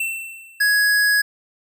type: tone with exponential decay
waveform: square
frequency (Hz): 2688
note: E7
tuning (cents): +33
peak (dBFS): -20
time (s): 0-0.88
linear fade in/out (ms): 5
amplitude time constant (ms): 190
type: tone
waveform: square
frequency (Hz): 1669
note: G#6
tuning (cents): +8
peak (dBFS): -15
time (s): 0.6-1.22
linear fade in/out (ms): 10
effects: none